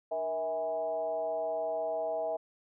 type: tone with frequency modulation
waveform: sine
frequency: 647 Hz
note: E5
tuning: 32 cents flat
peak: -30 dBFS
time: 0.11-2.37 s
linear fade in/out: 10 ms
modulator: 174 Hz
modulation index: 0.78
effects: none